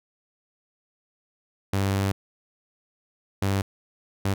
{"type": "tone bursts at uneven times", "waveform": "sawtooth", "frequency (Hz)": 98, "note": "G2", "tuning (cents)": 0, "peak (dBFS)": -18, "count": 3, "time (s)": [[1.73, 2.12], [3.42, 3.62], [4.25, 4.34]], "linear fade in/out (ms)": 5, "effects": []}